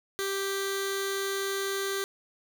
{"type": "tone with notch filter", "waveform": "15% pulse", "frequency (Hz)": 392, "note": "G4", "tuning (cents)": 0, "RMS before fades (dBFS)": -31, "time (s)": [0.19, 2.04], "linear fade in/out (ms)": 0, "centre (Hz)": 830, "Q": 0.74, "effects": []}